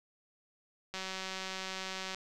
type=click train; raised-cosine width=0.2 ms; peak=-22 dBFS; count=229; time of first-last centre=0.94-2.146 s; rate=189 Hz; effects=none